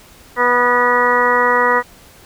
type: harmonic tone with a mistuned harmonic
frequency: 245.4 Hz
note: B3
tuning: 11 cents flat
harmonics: 1 / 2 / 3 / 4 / 5 / 6 / 7 / 8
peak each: -27 / -17 / -27 / -16 / -18 / -22 / -27 / -17 dBFS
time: 0.36-1.83 s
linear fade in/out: 50 ms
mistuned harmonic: 8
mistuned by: -30 cents
effects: pink hiss -44 dBFS RMS until 2.25 s